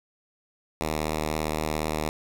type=tone with vibrato; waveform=5% pulse; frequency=77.4 Hz; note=D#2; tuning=9 cents flat; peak=-15 dBFS; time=0.81-2.09 s; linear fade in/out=0 ms; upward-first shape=triangle; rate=4 Hz; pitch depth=14 cents each way; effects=none